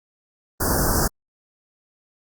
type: band-stop noise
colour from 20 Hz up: pink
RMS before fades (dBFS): -20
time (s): 0.6-1.08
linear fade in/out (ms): 10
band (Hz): 1700 to 4800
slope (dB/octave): 96
effects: Opus 32 kbps